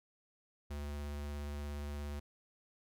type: tone with vibrato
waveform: square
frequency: 72.7 Hz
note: D2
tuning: 17 cents flat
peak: -40 dBFS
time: 0.7-2.2 s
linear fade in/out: 10 ms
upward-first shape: sine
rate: 17 Hz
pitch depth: 13 cents each way
effects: none